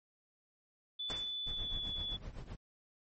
sine tone with pitch glide, 3482 to 3432 Hz, A7 to A7, -19 to -44 cents, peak -37 dBFS, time 0.99-2.17 s, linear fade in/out 10 ms, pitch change -25 cents, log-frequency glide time 1.46-1.81 s
pink noise with exponential decay, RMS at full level -40 dBFS, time 1.1-1.41 s, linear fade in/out 0 ms, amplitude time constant 67 ms
brown noise with tremolo, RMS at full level -41 dBFS, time 1.46-2.56 s, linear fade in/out 10 ms, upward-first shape triangle, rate 7.8 Hz, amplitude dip 85%
effects MP3 32 kbps

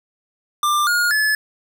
square tone with pitch steps, 1189 / 1430.4 / 1720.8 Hz, D6 / F6 / A6, +21 / +41 / -39 cents, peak -16 dBFS, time 0.63-1.35 s, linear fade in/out 2 ms, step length 240 ms, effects none

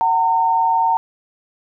sine tone pair together, 752 / 912 Hz, F#5 / A#5, +28 / -38 cents, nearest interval minor third, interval 334 cents, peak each -20 / -14 dBFS, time 0.01-0.97 s, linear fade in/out 0 ms, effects none

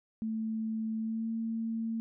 sine tone with pitch glide, 221.1 to 225.9 Hz, A3 to A3, +9 to +46 cents, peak -31 dBFS, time 0.22-2 s, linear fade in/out 0 ms, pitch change +37 cents, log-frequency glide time 0.98-1.29 s, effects none

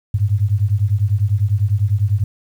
sine beating tone pair, 98 / 108 Hz, G2 / A2, 0 / -32 cents, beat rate 10 Hz, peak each -16 / -17 dBFS, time 0.14-2.24 s, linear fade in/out 5 ms, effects 8-bit

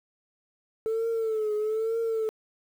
sine tone with vibrato, 440 Hz, A4, in tune, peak -23 dBFS, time 0.86-2.29 s, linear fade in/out 0 ms, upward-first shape triangle, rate 1.1 Hz, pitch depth 79 cents each way, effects tanh soft clip ceiling -23 dBFS + 9-bit

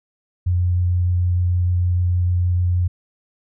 sine tone with vibrato, 89 Hz, F2, 33 cents sharp, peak -15 dBFS, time 0.46-2.88 s, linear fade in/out 10 ms, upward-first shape triangle, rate 6.6 Hz, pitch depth 10 cents each way, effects none

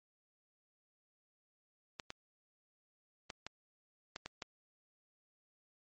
clicks, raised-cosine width 0.2 ms, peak -24 dBFS, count 7, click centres 1.998 / 2.104 / 3.302 / 3.466 / 4.161 / 4.26 / 4.422 s, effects MP3 32 kbps

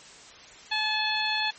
harmonic tone, 861 Hz, A5, 38 cents flat, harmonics 1 / 2 / 3 / 4 / 5, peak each -31 / -31 / -31 / -31 / -31 dBFS, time 0.71-1.51 s, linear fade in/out 10 ms, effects white hiss -48 dBFS RMS until 1.58 s + MP3 32 kbps

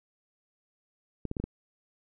clicks, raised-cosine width 3 ms, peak -20 dBFS, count 5, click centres 1.253 / 1.314 / 1.368 / 1.4 / 1.44 s, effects none

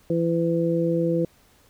harmonic tone, 167.6 Hz, E3, 29 cents sharp, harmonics 1 / 2 / 3, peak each -24 / -24 / -24 dBFS, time 0.1-1.25 s, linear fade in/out 2 ms, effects pink hiss -58 dBFS RMS until 1.69 s

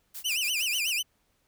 blue noise with tremolo, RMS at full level -39 dBFS, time 0.14-0.91 s, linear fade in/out 10 ms, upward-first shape sine, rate 6.9 Hz, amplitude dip 100%
sawtooth tone with vibrato, 2694 Hz, E7, 37 cents sharp, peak -23 dBFS, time 0.24-1.03 s, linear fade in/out 20 ms, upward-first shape sine, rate 8.1 Hz, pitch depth 220 cents each way
effects pink hiss -71 dBFS RMS until 1.47 s

